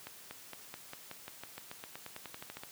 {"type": "accelerating click train", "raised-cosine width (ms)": 0.3, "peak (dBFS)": -27, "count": 20, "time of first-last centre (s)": [0.07, 2.635], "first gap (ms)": 240, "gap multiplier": 0.93, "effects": ["white hiss -53 dBFS RMS until 2.71 s", "high-pass 80 Hz 12 dB/octave"]}